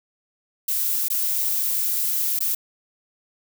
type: noise with dropouts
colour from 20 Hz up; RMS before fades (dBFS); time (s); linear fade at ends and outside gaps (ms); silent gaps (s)
violet; -23; 0.68-2.55; 5; 1.084-1.101 / 2.391-2.405
effects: none